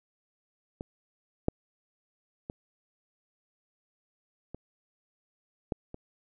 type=clicks; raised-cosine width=2 ms; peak=-23 / -11 / -23 / -26 / -16 / -27 dBFS; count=6; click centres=0.809 / 1.484 / 2.499 / 4.546 / 5.722 / 5.944 s; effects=none